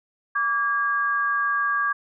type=tone pair together; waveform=sine; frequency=1156 / 1629.6 Hz; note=D6 / G#6; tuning=-28 / -33 cents; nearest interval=tritone; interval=595 cents; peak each=-23 dBFS; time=0.35-1.93 s; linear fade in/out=10 ms; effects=none